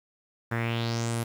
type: tone with low-pass filter sweep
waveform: sawtooth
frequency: 116.2 Hz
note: A#2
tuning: 5 cents flat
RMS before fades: -29 dBFS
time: 0.51-1.24 s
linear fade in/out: 10 ms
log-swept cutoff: 1600 to 12000 Hz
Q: 3.9
effects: 8-bit